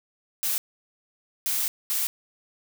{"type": "noise bursts at uneven times", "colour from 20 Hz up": "blue", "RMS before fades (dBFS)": -26, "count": 3, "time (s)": [[0.43, 0.58], [1.46, 1.68], [1.9, 2.07]], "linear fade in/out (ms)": 0, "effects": []}